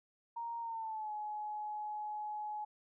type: tone with pitch glide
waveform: sine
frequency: 932 to 844.8 Hz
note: A#5 to G#5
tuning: -1 to +29 cents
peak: -38 dBFS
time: 0.36-2.65 s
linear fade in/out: 10 ms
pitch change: -170 cents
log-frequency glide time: 0.6-1.12 s
effects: none